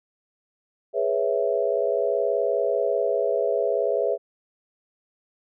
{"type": "chord", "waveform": "sine", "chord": "C# minor seventh", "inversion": "second", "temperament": "equal", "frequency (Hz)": [415.3, 493.9, 554.4, 659.3], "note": ["G#4", "B4", "C#5", "E5"], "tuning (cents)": [0, 0, 0, 0], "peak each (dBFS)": -26, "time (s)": [0.93, 4.18], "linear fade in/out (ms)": 50, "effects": []}